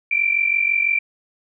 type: tone pair together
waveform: sine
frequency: 2322 / 2368 Hz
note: D7 / D7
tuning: -20 / +14 cents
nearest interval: unison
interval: 34 cents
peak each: -20 / -18 dBFS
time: 0.11-0.99 s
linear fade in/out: 5 ms
effects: none